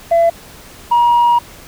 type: tone pair in turn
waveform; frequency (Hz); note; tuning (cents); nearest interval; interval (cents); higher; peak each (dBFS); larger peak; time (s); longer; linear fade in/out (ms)
sine; 674 / 953.2; E5 / A#5; +38 / +38; tritone; 600; second; -6; neither; 0.11-0.3 / 0.91-1.39; second; 10
effects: tanh soft clip ceiling -6 dBFS + pink hiss -38 dBFS RMS until 1.67 s